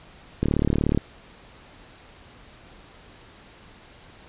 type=click train; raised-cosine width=3 ms; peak=-8 dBFS; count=21; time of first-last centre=0.43-0.975 s; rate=36.7 Hz; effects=pink hiss -49 dBFS RMS until 4.28 s + resampled to 8000 Hz